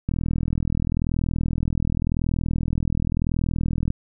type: click train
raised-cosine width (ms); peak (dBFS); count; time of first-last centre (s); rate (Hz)
5; -11; 157; 0.09-3.904; 40.9
effects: none